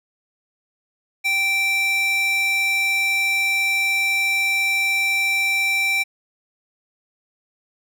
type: tone with high-pass filter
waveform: square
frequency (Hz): 781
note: G5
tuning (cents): -7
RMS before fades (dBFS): -20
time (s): 1.24-6.04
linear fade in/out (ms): 20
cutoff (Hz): 2000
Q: 7.2
effects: none